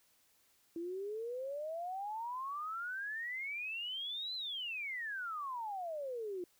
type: exponential two-way sweep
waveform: sine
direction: up then down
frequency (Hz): 328.9 to 4115 to 345.2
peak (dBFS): -38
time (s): 0.76-6.44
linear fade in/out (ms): 2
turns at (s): 4.35
effects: white hiss -71 dBFS RMS until 6.59 s